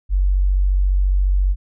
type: tone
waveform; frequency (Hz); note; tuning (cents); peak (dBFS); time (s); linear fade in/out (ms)
sine; 47.24; F#1; +37; -13; 0.09-1.56; 50
effects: none